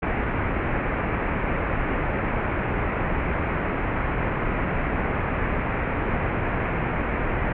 pink low-pass noise, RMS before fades -25 dBFS, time 0.02-7.53 s, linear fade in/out 10 ms, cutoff 2400 Hz, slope 48 dB/octave, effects none

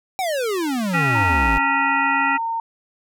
square exponential sweep, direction down, 787 to 49 Hz, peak -21 dBFS, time 0.19-1.58 s, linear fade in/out 0 ms
harmonic tone, 275.6 Hz, C#4, 10 cents flat, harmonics 1 / 3 / 5 / 7 / 9 / 10, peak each -27 / -27 / -22 / -22 / -25 / -33 dBFS, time 0.93-2.38 s, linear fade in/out 20 ms
sine tone, 914 Hz, A#5, 34 cents flat, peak -21 dBFS, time 1.15-2.6 s, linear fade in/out 2 ms
effects none

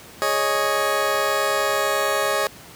20% pulse chord, Ab suspended fourth, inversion none, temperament just, 415.3 / 553.7 / 623 Hz, Ab4 / Db5 / Eb5, 0 / -2 / +2 cents, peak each -21 / -18 / -19 dBFS, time 0.22-2.47 s, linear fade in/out 0 ms, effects pink hiss -43 dBFS RMS until 2.75 s + high-pass 80 Hz 12 dB/octave

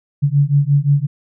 sine beating tone pair, 140 / 145.7 Hz, C#3 / D3, +18 / -13 cents, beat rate 5.7 Hz, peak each -14 dBFS, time 0.22-1.07 s, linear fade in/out 20 ms, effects none

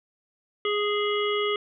harmonic tone, 415.3 Hz, G#4, in tune, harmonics 1 / 3 / 5 / 7 / 8, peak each -25 / -30 / -32 / -33 / -34 dBFS, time 0.65-1.56 s, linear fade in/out 2 ms, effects none

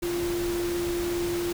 sine tone in noise, 346.9 Hz, F4, 12 cents flat, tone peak -26 dBFS, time 0.02-1.53 s, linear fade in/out 10 ms, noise pink, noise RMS -35 dBFS, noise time 0.02-1.53 s, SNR +6 dB, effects none

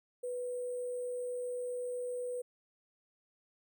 sine tone with sample-and-hold, 493.9 Hz, B4, in tune, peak -35 dBFS, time 0.23-2.42 s, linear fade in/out 10 ms, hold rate 8820 Hz, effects none

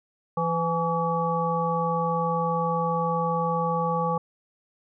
harmonic tone with a mistuned harmonic, 167.5 Hz, E3, 28 cents sharp, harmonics 1 / 3 / 5 / 7, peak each -28 / -28 / -28 / -28 dBFS, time 0.37-4.18 s, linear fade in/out 5 ms, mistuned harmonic 7, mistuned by -49 cents, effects none

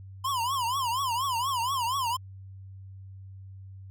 square tone with vibrato, 1014 Hz, B5, 45 cents sharp, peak -27 dBFS, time 0.24-2.17 s, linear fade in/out 10 ms, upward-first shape triangle, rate 4.2 Hz, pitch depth 210 cents each way, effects added 96 Hz sine -42 dBFS peak until 3.9 s

